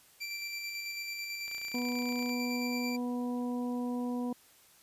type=tone with tremolo; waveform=25% pulse; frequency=2349 Hz; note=D7; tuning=in tune; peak=-32 dBFS; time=0.2-2.97 s; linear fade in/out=20 ms; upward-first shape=square; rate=9.1 Hz; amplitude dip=25%
type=click train; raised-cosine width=0.2 ms; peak=-32 dBFS; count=25; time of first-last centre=1.48-2.294 s; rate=29.5 Hz
type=harmonic tone; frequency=245.2 Hz; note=B3; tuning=12 cents flat; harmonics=1 / 2 / 3 / 4; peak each=-32 / -41 / -46 / -46 dBFS; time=1.74-4.33 s; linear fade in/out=5 ms
effects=white hiss -61 dBFS RMS until 4.82 s + resampled to 32000 Hz